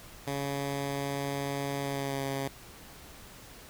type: tone with pitch glide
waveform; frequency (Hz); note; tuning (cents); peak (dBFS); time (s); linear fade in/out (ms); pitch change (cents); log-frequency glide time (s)
10% pulse; 140 to 136.8; C#3 to C#3; +18 to -23; -23; 0.27-2.48; 2; -41; 1.8-2.23
effects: pink hiss -50 dBFS RMS until 3.69 s

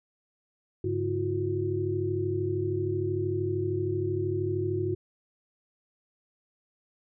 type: tone cluster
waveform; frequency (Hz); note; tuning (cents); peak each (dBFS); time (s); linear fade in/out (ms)
sine; 101.6 / 142.4 / 331.6 / 364.6; G#2 / C#3 / E4 / F#4; -38 / +47 / +10 / -25; -31 / -37 / -34 / -29; 0.84-4.95; 5
effects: none

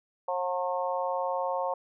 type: harmonic tone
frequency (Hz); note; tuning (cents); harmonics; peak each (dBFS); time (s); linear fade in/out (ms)
180; F#3; -47; 3 / 4 / 5 / 6; -31 / -34 / -32 / -36; 0.28-1.74; 5
effects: none

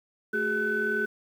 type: tone cluster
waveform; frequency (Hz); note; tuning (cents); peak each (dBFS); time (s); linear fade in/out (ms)
sine; 219.3 / 375.2 / 415.9 / 1506; A3 / F#4 / G#4 / F#6; -6 / +24 / +2 / +30; -34 / -33 / -30 / -26; 0.33-1.06; 10
effects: tanh soft clip ceiling -17 dBFS + 9-bit

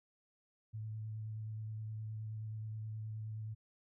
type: tone with vibrato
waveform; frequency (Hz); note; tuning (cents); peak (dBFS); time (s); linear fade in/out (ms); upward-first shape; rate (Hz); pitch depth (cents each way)
sine; 108.9; A2; -17; -40; 0.73-3.55; 20; square; 9.5; 12
effects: none

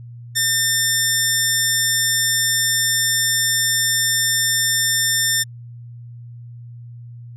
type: tone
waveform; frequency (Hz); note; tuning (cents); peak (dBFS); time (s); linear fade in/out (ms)
10% pulse; 1800; A6; +39; -7; 0.35-5.44; 20
effects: added 119 Hz sine -34 dBFS peak until 7.36 s + resampled to 32000 Hz

